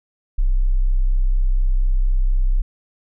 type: tone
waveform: sine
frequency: 32.09 Hz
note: C1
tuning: 33 cents flat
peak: -13 dBFS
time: 0.38-2.62 s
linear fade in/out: 10 ms
effects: none